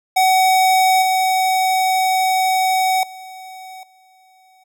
square tone with level steps, 752 Hz, F#5, 28 cents sharp, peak -12 / -15 / -34 / -50 dBFS, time 0.16-4.64 s, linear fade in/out 10 ms, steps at 1.02 / 3.03 / 3.83 s, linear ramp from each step 2 ms, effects none

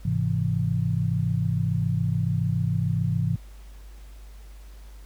sine chord, Ab augmented, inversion none, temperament equal with one note detuned, 103.83 / 130.81 / 165.48 Hz, Ab2 / C3 / E3, 0 / 0 / +7 cents, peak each -26 dBFS, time 0.05-3.36 s, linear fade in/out 5 ms, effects added 50 Hz sine -41 dBFS peak until 5.05 s + pink hiss -56 dBFS RMS until 5.05 s

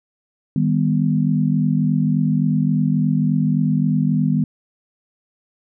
sine chord, Eb augmented, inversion none, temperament equal with one note detuned, 155.56 / 199.08 / 246.9 Hz, Eb3 / G3 / B3, 0 / +27 / 0 cents, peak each -18 / -20 / -20 dBFS, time 0.56-4.44 s, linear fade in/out 2 ms, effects none

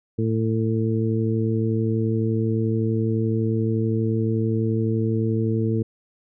harmonic tone, 111.7 Hz, A2, 27 cents sharp, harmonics 1 / 2 / 3 / 4, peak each -22 / -25 / -27 / -28 dBFS, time 0.18-5.83 s, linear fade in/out 10 ms, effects none

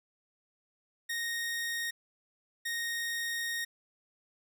sawtooth tone bursts at uneven times, 1861 Hz, A#6, 3 cents flat, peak -29 dBFS, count 2, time 1.09-1.91 / 2.65-3.65 s, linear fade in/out 10 ms, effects none

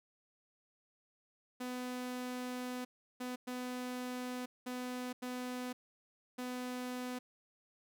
sawtooth tone bursts at uneven times, 250.1 Hz, B3, 22 cents sharp, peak -35 dBFS, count 6, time 1.6-2.85 / 3.2-3.36 / 3.47-4.46 / 4.66-5.13 / 5.22-5.73 / 6.38-7.19 s, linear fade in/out 10 ms, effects none

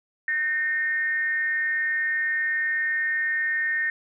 sine tone with frequency modulation, 1828 Hz, A#6, 34 cents flat, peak -22 dBFS, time 0.28-3.9 s, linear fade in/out 2 ms, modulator 299 Hz, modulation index 0.38, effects none

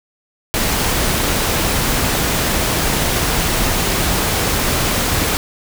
pink noise, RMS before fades -17 dBFS, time 0.54-5.37 s, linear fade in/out 0 ms, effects none

